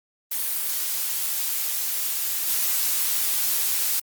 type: noise with level steps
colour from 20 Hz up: blue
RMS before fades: -26 / -23 dBFS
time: 0.31-4 s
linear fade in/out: 10 ms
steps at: 2.48 s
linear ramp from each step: 2 ms
effects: Opus 32 kbps